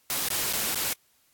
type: noise with dropouts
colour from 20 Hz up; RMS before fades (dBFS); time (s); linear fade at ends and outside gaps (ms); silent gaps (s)
white; -28; 0.1-0.93; 0; 0.285-0.303 / 0.528-0.534 / 0.746-0.756
effects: white hiss -65 dBFS RMS until 1.33 s + AAC 64 kbps